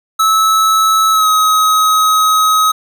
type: tone with pitch glide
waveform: square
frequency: 1300 to 1268.8 Hz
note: E6 to D#6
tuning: -24 to +33 cents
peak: -9 dBFS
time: 0.19-2.72 s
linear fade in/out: 10 ms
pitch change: -43 cents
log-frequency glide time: 1.12-1.27 s
effects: none